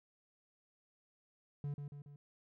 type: tone with echo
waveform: triangle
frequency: 143.9 Hz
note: D3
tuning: 35 cents flat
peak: -35 dBFS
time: 1.64-1.74 s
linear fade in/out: 2 ms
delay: 140 ms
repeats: 3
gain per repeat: -5 dB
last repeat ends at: 2.16 s
effects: none